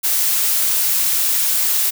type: noise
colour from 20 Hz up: blue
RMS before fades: -17 dBFS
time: 0.03-1.91 s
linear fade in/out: 20 ms
effects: none